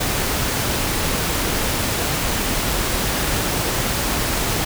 pink noise, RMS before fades -21 dBFS, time 0-4.65 s, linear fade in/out 10 ms, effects none

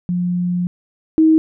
sine tone pair in turn, 177.6 / 317.4 Hz, F3 / D#4, +29 / +35 cents, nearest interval minor seventh, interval 1006 cents, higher second, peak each -16 / -8 dBFS, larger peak second, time 0.09-0.67 / 1.18-1.38 s, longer first, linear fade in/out 0 ms, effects none

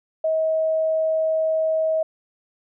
sine tone, 637 Hz, D#5, 41 cents sharp, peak -18 dBFS, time 0.24-2.03 s, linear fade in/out 5 ms, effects none

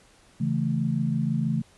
sine chord, A major, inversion first, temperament equal, 138.59 / 164.81 / 220 Hz, C#3 / E3 / A3, 0 / 0 / 0 cents, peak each -27 dBFS, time 0.4-1.62 s, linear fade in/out 10 ms, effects pink hiss -57 dBFS RMS until 1.77 s + resampled to 24000 Hz

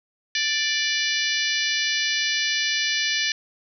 harmonic tone with a mistuned harmonic, 587.3 Hz, D5, in tune, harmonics 3 / 4 / 5 / 6 / 7 / 8 / 9 / 10, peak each -27 / -28 / -29 / -30 / -30 / -31 / -32 / -32 dBFS, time 0.35-3.32 s, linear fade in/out 2 ms, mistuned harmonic 9, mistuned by -15 cents, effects none

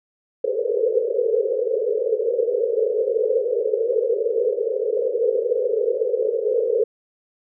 pink band-pass noise, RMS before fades -21 dBFS, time 0.44-6.84 s, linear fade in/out 2 ms, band 420 to 520 Hz, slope 96 dB/octave, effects none

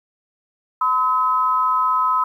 sine tone pair together, 1016.7 / 1281 Hz, B5 / E6, +50 / -50 cents, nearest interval major third, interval 400 cents, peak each -18 dBFS, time 0.81-2.24 s, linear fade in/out 5 ms, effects 9-bit

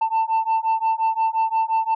sine beating tone pair, 890 / 895.7 Hz, A5 / A5, +20 / +31 cents, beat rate 5.7 Hz, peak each -19 dBFS, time 0.01-1.95 s, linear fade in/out 10 ms, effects tanh soft clip ceiling -15 dBFS

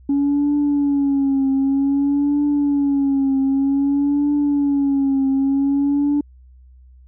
sine tone with vibrato, 280 Hz, C#4, 18 cents sharp, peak -13 dBFS, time 0.09-6.21 s, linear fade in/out 5 ms, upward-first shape triangle, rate 0.53 Hz, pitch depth 71 cents each way, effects tanh soft clip ceiling -12 dBFS + added 63 Hz sine -43 dBFS peak until 7.07 s

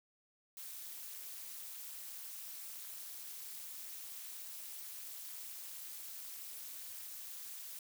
blue noise with amplitude modulation, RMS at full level -44 dBFS, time 0.57-7.79 s, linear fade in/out 2 ms, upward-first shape sine, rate 263 Hz, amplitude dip 85%, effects none

